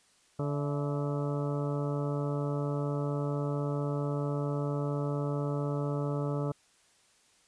harmonic tone with a mistuned harmonic, 144.4 Hz, D3, 29 cents flat, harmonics 1 / 2 / 3 / 4 / 5 / 6 / 7 / 8 / 9, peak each -31 / -37 / -37 / -39 / -46 / -47 / -50 / -47 / -46 dBFS, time 0.39-6.52 s, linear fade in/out 5 ms, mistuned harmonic 5, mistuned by -120 cents, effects white hiss -65 dBFS RMS until 7.47 s + resampled to 22050 Hz

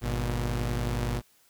sawtooth tone pair together, 50.45 / 120 Hz, G#1 / B2, -49 / -49 cents, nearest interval octave + minor third, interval 1500 cents, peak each -26 dBFS, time 0.01-1.22 s, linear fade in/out 50 ms, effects white hiss -63 dBFS RMS until 1.49 s

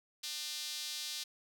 sawtooth tone with high-pass filter, 300 Hz, D4, 37 cents sharp, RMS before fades -41 dBFS, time 0.23-1.24 s, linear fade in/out 10 ms, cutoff 4000 Hz, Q 2.2, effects none

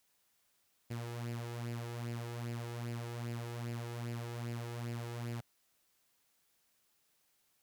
sawtooth tone with flanger, 118.3 Hz, A#2, 26 cents sharp, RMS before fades -41 dBFS, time 0.9-5.41 s, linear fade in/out 10 ms, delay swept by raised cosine 0.4 to 2.4 ms, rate 2.5 Hz, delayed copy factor +0.6, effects white hiss -75 dBFS RMS until 7.62 s

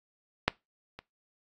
clicks, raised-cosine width 0.3 ms, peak -6 / -26 dBFS, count 2, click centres 0.48 / 0.99 s, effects noise-tail reverb RT60 0.2 s tail -21 dB re dry + AAC 64 kbps

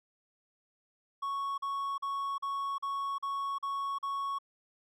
triangle tone bursts, 1108.7 Hz, C#6, in tune, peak -30 dBFS, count 8, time 1.22-4.387 s, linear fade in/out 10 ms, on 360 ms, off 41 ms, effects none

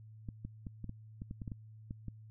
clicks, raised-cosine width 5 ms, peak -29 dBFS, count 12, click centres 0.288 / 0.45 / 0.668 / 0.843 / 0.894 / 1.219 / 1.311 / 1.418 / 1.478 / 1.518 / 1.909 / 2.083 s, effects added 109 Hz sine -51 dBFS peak until 2.3 s

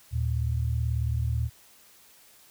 sine tone pair together, 77.1 / 115.52 Hz, D#2 / A#2, -15 / -15 cents, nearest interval perfect fifth, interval 700 cents, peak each -27 dBFS, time 0.11-1.5 s, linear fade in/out 50 ms, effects white hiss -56 dBFS RMS until 2.5 s

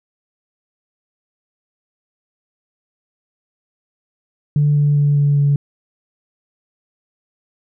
sine tone with pitch steps, 146.83 / 145.82 / 144.81 / 143.81 / 142.81 Hz, D3 / D3 / D3 / D3 / D3, 0 / -12 / -24 / -36 / -48 cents, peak -10 dBFS, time 4.56-5.56 s, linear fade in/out 2 ms, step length 200 ms, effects tanh soft clip ceiling -7 dBFS

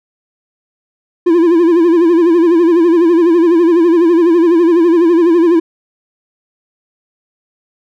triangle tone with vibrato, 338.8 Hz, E4, 48 cents sharp, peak -4 dBFS, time 1.26-5.6 s, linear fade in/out 10 ms, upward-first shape sine, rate 12 Hz, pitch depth 91 cents each way, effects none

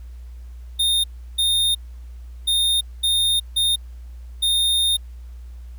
square tone bursts at uneven times, 3661 Hz, A#7, 32 cents flat, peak -17 dBFS, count 6, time 0.79-1.04 / 1.38-1.75 / 2.47-2.81 / 3.03-3.4 / 3.56-3.76 / 4.42-4.97 s, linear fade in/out 10 ms, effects added 60 Hz sine -34 dBFS peak until 5.78 s + pink hiss -59 dBFS RMS until 5.78 s

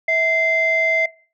sine tone pair together, 650.6 / 2080 Hz, E5 / C7, -23 / -11 cents, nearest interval octave + minor sixth, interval 2012 cents, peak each -20 / -16 dBFS, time 0.08-1.06 s, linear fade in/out 5 ms, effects noise-tail reverb RT60 0.4 s tail -21 dB re dry + tanh soft clip ceiling -9 dBFS

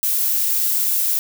violet noise, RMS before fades -19 dBFS, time 0.03-1.19 s, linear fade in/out 0 ms, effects none

